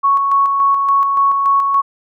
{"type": "tone with tremolo", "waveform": "sine", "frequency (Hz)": 1108.7, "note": "C#6", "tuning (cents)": 0, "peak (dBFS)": -9, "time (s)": [0.03, 1.82], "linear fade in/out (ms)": 20, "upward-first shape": "square", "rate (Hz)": 3.5, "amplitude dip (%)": 35, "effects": []}